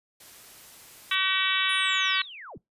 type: noise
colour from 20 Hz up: white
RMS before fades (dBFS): -49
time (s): 0.2-1.15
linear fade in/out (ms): 5
type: harmonic tone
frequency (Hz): 380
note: F#4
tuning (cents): +46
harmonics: 3 / 4 / 5 / 6 / 7 / 8 / 9 / 10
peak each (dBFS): -31 / -31 / -31 / -31 / -31 / -31 / -31 / -31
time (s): 1.11-2.22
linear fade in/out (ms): 5
type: linear sweep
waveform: sine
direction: down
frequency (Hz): 9956 to 50.9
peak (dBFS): -40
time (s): 1.69-2.58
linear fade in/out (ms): 5
effects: noise-tail reverb RT60 0.2 s tail -25 dB re dry + resampled to 32000 Hz